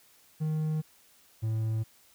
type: tone pair in turn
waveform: triangle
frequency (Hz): 155.56 / 110.73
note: D#3 / A2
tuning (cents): 0 / +11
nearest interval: tritone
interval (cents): 589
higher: first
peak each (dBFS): -25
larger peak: neither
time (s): 0.4-0.82 / 1.42-1.84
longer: neither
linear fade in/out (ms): 20
effects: white hiss -61 dBFS RMS until 2.14 s